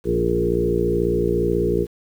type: harmonic tone with a mistuned harmonic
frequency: 58.27 Hz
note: A#1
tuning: in tune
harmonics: 1 / 2 / 3 / 4 / 5 / 6 / 7 / 8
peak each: -27 / -29 / -26 / -31 / -31 / -23 / -22 / -25 dBFS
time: 0.04-1.87 s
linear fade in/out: 50 ms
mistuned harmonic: 7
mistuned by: +17 cents
effects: 8-bit